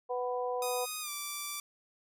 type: harmonic tone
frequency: 248.2 Hz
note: B3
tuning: 9 cents sharp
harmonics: 2 / 3 / 4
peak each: -33 / -37 / -39 dBFS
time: 0.09-0.86 s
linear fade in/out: 20 ms
type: tone with pitch glide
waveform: 5% pulse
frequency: 1244.5 to 1167.9 Hz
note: D#6 to D6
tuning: 0 to -10 cents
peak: -25 dBFS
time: 0.62-1.6 s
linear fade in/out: 2 ms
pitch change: -110 cents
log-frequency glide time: 1.01-1.1 s
effects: none